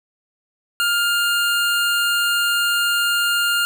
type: tone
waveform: 25% pulse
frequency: 1406 Hz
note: F6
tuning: 11 cents sharp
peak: -13 dBFS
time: 0.8-3.65 s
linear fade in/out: 0 ms
effects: none